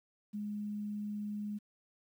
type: tone with quantisation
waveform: sine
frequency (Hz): 208.1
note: G#3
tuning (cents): +4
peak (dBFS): -36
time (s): 0.33-1.59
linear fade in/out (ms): 20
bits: 11
effects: none